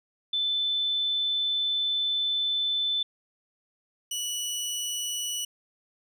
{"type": "tone pair in turn", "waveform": ["sine", "20% pulse"], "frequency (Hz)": [3520, 2945], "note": ["A7", "F#7"], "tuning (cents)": [0, -9], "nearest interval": "minor third", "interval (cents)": 309, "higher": "first", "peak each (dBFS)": -24, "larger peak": "neither", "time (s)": [[0.33, 3.03], [4.11, 5.45]], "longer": "first", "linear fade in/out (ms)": 5, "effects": []}